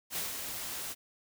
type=noise with ADSR envelope; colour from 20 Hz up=white; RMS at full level=-34 dBFS; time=0.1-0.95 s; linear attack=65 ms; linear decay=150 ms; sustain=-5 dB; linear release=35 ms; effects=none